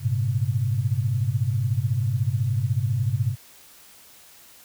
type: tone cluster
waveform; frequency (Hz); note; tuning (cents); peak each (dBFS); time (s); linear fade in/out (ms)
sine; 101.3 / 115.3 / 131.5; G#2 / A#2 / C3; -43 / -19 / +9; -25; 0-3.36; 50
effects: white hiss -50 dBFS RMS until 4.64 s

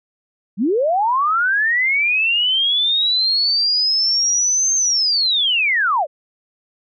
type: linear two-way sweep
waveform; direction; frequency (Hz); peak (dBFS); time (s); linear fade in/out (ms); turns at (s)
sine; up then down; 170 to 6380 to 520; -14; 0.57-6.07; 50; 4.75
effects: none

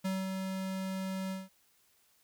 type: tone with ADSR envelope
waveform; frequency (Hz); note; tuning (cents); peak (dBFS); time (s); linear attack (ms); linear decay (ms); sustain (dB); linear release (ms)
square; 190; F#3; +46; -31; 0.04-1.49; 14; 210; -4; 180
effects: white hiss -69 dBFS RMS until 2.23 s

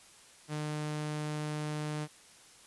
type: tone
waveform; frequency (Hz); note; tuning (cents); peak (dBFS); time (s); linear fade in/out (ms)
sawtooth; 151.2; D#3; -49; -30; 0.48-2.08; 50
effects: white hiss -57 dBFS RMS until 2.66 s + resampled to 24000 Hz

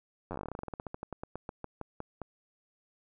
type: slowing click train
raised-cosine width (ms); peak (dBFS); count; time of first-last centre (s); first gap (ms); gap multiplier
1; -24; 29; 0.31-2.217; 10; 1.12
effects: none

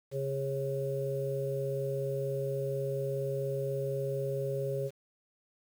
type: harmonic tone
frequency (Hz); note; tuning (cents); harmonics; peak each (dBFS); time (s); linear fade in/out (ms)
136.6; C#3; -25; 1 / 3 / 4; -35 / -35 / -35; 0.11-4.91; 50
effects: 9-bit

